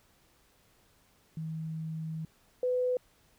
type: tone pair in turn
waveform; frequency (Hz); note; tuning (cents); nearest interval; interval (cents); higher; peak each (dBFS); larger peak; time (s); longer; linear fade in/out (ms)
sine; 159.5 / 500.9; D#3 / B4; +43 / +24; octave + minor sixth; 1981; second; -34 / -26; second; 1.37-2.25 / 2.63-2.97; first; 2
effects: pink hiss -66 dBFS RMS until 3.38 s